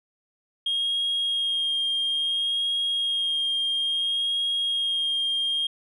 sine tone with vibrato, 3243 Hz, G#7, 42 cents flat, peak -21 dBFS, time 0.66-5.67 s, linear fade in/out 5 ms, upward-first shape sine, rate 0.59 Hz, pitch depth 16 cents each way, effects tanh soft clip ceiling -20 dBFS

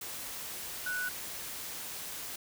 sine tone in noise, 1480 Hz, F#6, in tune, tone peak -32 dBFS, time 0.86-1.09 s, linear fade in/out 5 ms, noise white, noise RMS -41 dBFS, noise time 0.01-2.36 s, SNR +6 dB, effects none

